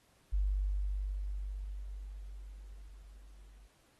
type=tone with level ramp; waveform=sine; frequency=49 Hz; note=G1; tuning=in tune; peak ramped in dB=-27 to -54 dBFS; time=0.32-3.68 s; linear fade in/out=20 ms; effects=pink hiss -69 dBFS RMS until 3.99 s + AAC 32 kbps